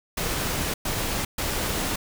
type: noise bursts at uneven times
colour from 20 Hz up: pink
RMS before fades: -27 dBFS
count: 3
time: 0.17-0.74 / 0.85-1.25 / 1.38-1.96 s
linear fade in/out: 5 ms
effects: none